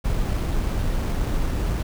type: noise with sample-and-hold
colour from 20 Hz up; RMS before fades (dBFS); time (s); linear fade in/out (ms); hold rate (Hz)
brown; -23; 0.04-1.83; 10; 7350
effects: none